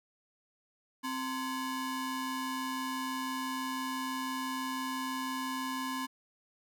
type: ring-modulated tone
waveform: 35% pulse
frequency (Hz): 650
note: E5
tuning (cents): -24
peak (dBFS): -29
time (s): 1.03-6.07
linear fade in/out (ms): 20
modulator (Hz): 388
effects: none